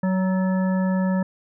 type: harmonic tone with a mistuned harmonic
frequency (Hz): 187.1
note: F#3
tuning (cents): +20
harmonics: 1 / 3 / 5 / 7 / 9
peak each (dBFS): -19 / -29 / -33 / -40 / -37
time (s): 0.03-1.23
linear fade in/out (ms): 5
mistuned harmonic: 9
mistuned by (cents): +45
effects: none